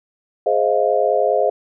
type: chord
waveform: sine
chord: F minor seventh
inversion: first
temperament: just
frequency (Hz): 419.1 / 523.8 / 628.6 / 698.5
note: Ab4 / C5 / Eb5 / F5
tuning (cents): +16 / +2 / +18 / 0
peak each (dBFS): -20 / -19 / -19 / -20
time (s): 0.46-1.5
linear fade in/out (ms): 5
effects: none

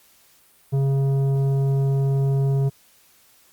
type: tone with tanh clipping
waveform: triangle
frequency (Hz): 136.9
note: C#3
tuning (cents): -21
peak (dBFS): -19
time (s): 0.72-2.7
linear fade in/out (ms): 20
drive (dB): 14
effects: white hiss -56 dBFS RMS until 3.52 s + Opus 48 kbps

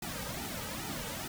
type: noise with flanger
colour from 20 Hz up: pink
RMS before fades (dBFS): -39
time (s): 0.02-1.28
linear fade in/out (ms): 5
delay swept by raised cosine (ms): 1.8 to 2.9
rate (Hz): 2.4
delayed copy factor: -0.9
effects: none

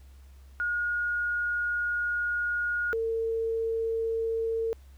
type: tone pair in turn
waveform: sine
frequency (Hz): 1437 / 452.6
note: F6 / A4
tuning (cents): +49 / +49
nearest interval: octave + minor sixth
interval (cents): 2000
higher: first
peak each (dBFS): -26 / -26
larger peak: neither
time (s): 0.6-2.93 / 2.93-4.73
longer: first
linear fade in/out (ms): 0
effects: added 67 Hz sine -48 dBFS peak until 4.97 s + pink hiss -64 dBFS RMS until 4.97 s

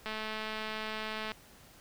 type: click train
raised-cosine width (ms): 0.3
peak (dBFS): -22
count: 274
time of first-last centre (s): 0.06-1.318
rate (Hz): 217
effects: pink hiss -57 dBFS RMS until 1.8 s

